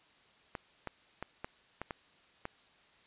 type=clicks; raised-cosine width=0.5 ms; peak=-23 dBFS; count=7; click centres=0.552 / 0.873 / 1.226 / 1.445 / 1.816 / 1.908 / 2.454 s; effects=white hiss -64 dBFS RMS until 3.06 s + resampled to 8000 Hz